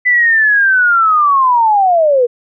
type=linear sweep; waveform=sine; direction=down; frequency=2007 to 466.2 Hz; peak=-7 dBFS; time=0.05-2.27 s; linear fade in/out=20 ms; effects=none